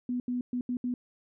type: tone bursts at uneven times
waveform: sine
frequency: 246.9 Hz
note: B3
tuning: in tune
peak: -28 dBFS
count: 5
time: 0.09-0.2 / 0.28-0.41 / 0.53-0.61 / 0.69-0.77 / 0.84-0.94 s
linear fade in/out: 2 ms
effects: none